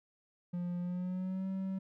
triangle tone with pitch glide, 176.1 to 190.93 Hz, F3 to G3, +15 to -45 cents, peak -32 dBFS, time 0.53-1.79 s, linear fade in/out 10 ms, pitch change +140 cents, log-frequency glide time 0.8-1.47 s, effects none

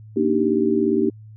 sine chord, Eb major seventh, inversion second, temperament just, 233.3 / 291.7 / 311.1 / 388.9 Hz, Bb3 / D4 / Eb4 / G4, +2 / -12 / 0 / -14 cents, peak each -22 / -24 / -22 / -20 dBFS, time 0.16-1.1 s, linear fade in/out 10 ms, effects added 108 Hz sine -39 dBFS peak until 1.36 s

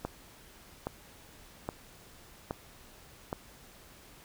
click train, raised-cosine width 1 ms, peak -19 dBFS, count 5, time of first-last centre 0.05-3.329 s, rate 1.22 Hz, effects pink hiss -55 dBFS RMS until 4.24 s

